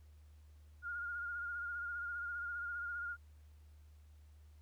sine tone with vibrato, 1419 Hz, F6, 27 cents sharp, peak -39 dBFS, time 0.82-3.17 s, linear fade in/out 50 ms, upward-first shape sine, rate 15 Hz, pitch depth 33 cents each way, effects added 75 Hz sine -57 dBFS peak until 4.61 s + pink hiss -75 dBFS RMS until 4.61 s

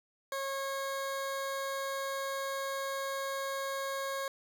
20% pulse tone, 545 Hz, C#5, 29 cents flat, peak -29 dBFS, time 0.32-4.28 s, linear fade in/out 2 ms, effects none

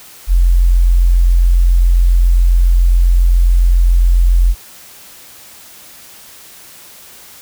sine tone, 43.65 Hz, F1, in tune, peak -6 dBFS, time 0.27-4.55 s, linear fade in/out 50 ms, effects white hiss -38 dBFS RMS until 7.41 s

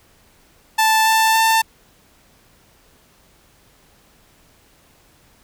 sawtooth tone with pitch steps, 880 / 886.6 / 893.3 Hz, A5 / A5 / A5, 0 / +13 / +26 cents, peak -9 dBFS, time 0.78-1.62 s, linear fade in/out 10 ms, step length 280 ms, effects pink hiss -54 dBFS RMS until 5.43 s

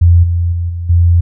sine tone with level steps, 86 Hz, F2, 26 cents flat, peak -3 / -10 / -13 / -17 / -5 dBFS, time 0.01-1.21 s, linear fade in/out 10 ms, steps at 0.23 / 0.52 / 0.69 / 0.89 s, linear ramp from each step 10 ms, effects none

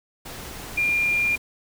sine tone in noise, 2400 Hz, D7, 37 cents sharp, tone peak -19 dBFS, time 0.77-1.36 s, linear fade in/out 10 ms, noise pink, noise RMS -37 dBFS, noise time 0.25-1.38 s, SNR +15 dB, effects none

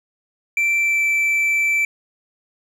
triangle tone with pitch glide, 2343 to 2328 Hz, D7 to D7, -5 to -16 cents, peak -14 dBFS, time 0.57-1.85 s, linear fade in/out 2 ms, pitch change -11 cents, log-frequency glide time 0.77-1.03 s, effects none

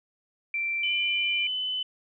sine tone with pitch glide, 2349 to 2374 Hz, D7 to D7, 0 to +18 cents, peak -26 dBFS, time 0.54-1.47 s, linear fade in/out 2 ms, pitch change +18 cents, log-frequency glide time 0.86-0.92 s
sine tone, 3019 Hz, F#7, 34 cents sharp, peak -27 dBFS, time 0.83-1.83 s, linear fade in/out 5 ms
effects none

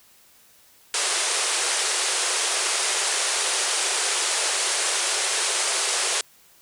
white band-pass noise, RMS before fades -24 dBFS, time 0.94-6.21 s, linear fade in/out 2 ms, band 350 to 10000 Hz, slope 96 dB/octave, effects white hiss -55 dBFS RMS until 6.61 s

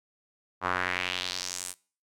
sawtooth tone with band-pass filter sweep, 90.8 Hz, F#2, 32 cents flat, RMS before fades -32 dBFS, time 0.61-1.75 s, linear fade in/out 50 ms, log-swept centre 1100 to 10000 Hz, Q 2.4, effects noise-tail reverb RT60 0.4 s tail -22 dB re dry

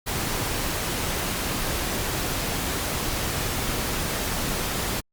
pink noise, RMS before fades -27 dBFS, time 0.06-5.01 s, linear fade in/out 20 ms, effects Opus 48 kbps

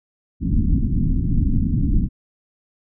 pink low-pass noise, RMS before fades -18 dBFS, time 0.4-2.09 s, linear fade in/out 50 ms, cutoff 280 Hz, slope 48 dB/octave, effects none

